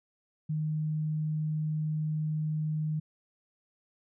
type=tone; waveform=sine; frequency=154.4 Hz; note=D#3; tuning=13 cents flat; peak=-28 dBFS; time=0.49-3 s; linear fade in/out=10 ms; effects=none